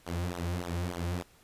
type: tone with flanger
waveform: sawtooth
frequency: 87.31 Hz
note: F2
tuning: in tune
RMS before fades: -34 dBFS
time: 0.06-1.23 s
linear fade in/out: 10 ms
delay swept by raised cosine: 0.4 to 4.6 ms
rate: 3.4 Hz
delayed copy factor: -0.95
effects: pink hiss -61 dBFS RMS until 1.43 s + resampled to 32000 Hz